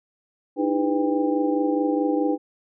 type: tone cluster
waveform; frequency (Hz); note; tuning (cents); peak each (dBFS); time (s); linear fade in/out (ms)
sine; 301.4 / 326.1 / 400.6 / 499.2 / 798; D4 / E4 / G4 / B4 / G5; +45 / -19 / +38 / +19 / +31; -22 / -27 / -30 / -26 / -30; 0.56-2.38; 50
effects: none